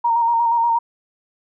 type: tone with vibrato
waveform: sine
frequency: 932 Hz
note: A#5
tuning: 1 cent flat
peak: -14 dBFS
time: 0.04-0.79 s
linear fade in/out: 10 ms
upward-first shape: square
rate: 8.4 Hz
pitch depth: 25 cents each way
effects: none